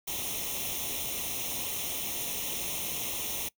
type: noise with comb filter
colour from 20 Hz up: white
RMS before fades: -34 dBFS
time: 0.07-3.49 s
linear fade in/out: 10 ms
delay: 0.32 ms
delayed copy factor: +0.8
effects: noise-tail reverb RT60 0.1 s tail -22 dB re dry